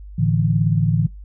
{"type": "chord", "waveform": "sine", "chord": "A suspended fourth", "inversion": "none", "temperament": "just", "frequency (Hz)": [110, 146.67, 165], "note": ["A2", "D3", "E3"], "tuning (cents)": [0, -2, 2], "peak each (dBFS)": -19, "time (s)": [0.18, 1.07], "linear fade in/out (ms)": 10, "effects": ["noise-tail reverb RT60 0.2 s tail -24 dB re dry", "added 50 Hz sine -34 dBFS peak until 1.24 s"]}